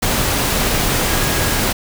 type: tone in noise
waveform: sine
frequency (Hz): 1645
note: G#6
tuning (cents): -17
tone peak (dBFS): -28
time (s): 1.09-1.6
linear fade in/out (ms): 10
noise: pink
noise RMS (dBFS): -17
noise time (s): 0.02-1.73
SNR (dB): -14
effects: none